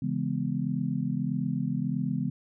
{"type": "chord", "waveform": "sine", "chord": "C# minor seventh", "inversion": "none", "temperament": "just", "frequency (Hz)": [138.59, 166.31, 207.9, 249.5], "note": ["C#3", "E3", "G#3", "B3"], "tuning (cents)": [0, 16, 2, 18], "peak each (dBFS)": -32, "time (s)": [0.02, 2.3], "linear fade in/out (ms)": 5, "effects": []}